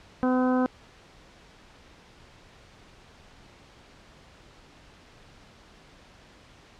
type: harmonic tone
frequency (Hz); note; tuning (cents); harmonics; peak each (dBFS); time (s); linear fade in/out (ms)
254.1; B3; +49; 1 / 2 / 3 / 4 / 5 / 6; -22 / -28 / -32 / -34 / -36 / -38; 0.23-0.66; 0
effects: pink hiss -53 dBFS RMS until 6.79 s + low-pass 5000 Hz 12 dB/octave